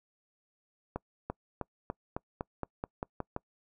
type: accelerating click train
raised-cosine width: 1 ms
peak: -20 dBFS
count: 11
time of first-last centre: 0.96-3.364 s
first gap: 340 ms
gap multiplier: 0.92
effects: noise-tail reverb RT60 0.1 s tail -26 dB re dry